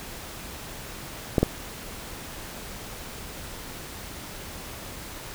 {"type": "clicks", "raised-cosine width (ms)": 2, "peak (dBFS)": -5, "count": 2, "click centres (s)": [1.382, 1.43], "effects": ["pink hiss -39 dBFS RMS until 5.34 s"]}